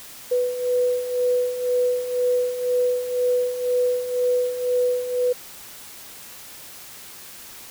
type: beating tone pair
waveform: sine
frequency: 493.9 / 495.9 Hz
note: B4 / B4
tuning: 0 / +7 cents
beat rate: 2 Hz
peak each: -26 / -20 dBFS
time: 0.31-5.33 s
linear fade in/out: 10 ms
effects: white hiss -41 dBFS RMS until 7.7 s